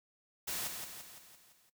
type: noise with echo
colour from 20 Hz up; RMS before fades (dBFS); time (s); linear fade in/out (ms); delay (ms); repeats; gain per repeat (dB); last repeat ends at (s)
white; -38; 0.47-0.68; 10; 170; 6; -5; 1.7
effects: noise-tail reverb RT60 0.1 s tail -17 dB re dry